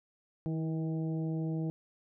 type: harmonic tone with a mistuned harmonic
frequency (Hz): 159.6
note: D#3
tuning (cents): +44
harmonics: 1 / 2 / 3 / 4 / 5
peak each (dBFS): -32 / -37 / -45 / -49 / -54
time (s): 0.46-1.7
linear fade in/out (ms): 0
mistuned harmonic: 2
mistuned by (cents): +19
effects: none